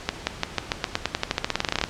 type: accelerating click train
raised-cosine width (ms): 0.2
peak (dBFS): -4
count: 23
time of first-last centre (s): 0.09-1.839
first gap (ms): 180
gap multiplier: 0.91
effects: pink hiss -39 dBFS RMS until 1.89 s + low-pass 6000 Hz 12 dB/octave